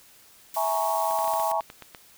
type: noise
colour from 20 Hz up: blue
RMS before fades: -36 dBFS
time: 0.54-1.52 s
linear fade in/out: 2 ms
type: chord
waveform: sine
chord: A# half-diminished seventh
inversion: second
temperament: equal with one note detuned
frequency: 659.3 / 839.8 / 932.3 / 1108.7 Hz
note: E5 / G#5 / A#5 / C#6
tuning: 0 / +19 / 0 / 0 cents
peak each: -28 / -27 / -29 / -31 dBFS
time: 0.56-1.61 s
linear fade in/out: 10 ms
type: clicks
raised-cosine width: 0.3 ms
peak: -24 dBFS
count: 11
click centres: 1.11 / 1.189 / 1.244 / 1.278 / 1.337 / 1.398 / 1.515 / 1.608 / 1.701 / 1.823 / 1.948 s
effects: white hiss -54 dBFS RMS until 2.17 s